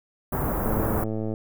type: band-stop noise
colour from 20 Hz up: pink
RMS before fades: -26 dBFS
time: 0.32-1.04 s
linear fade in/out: 5 ms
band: 1300 to 14000 Hz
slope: 24 dB/octave
type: click train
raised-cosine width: 2 ms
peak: -17 dBFS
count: 75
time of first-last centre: 0.66-1.339 s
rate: 109 Hz
effects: none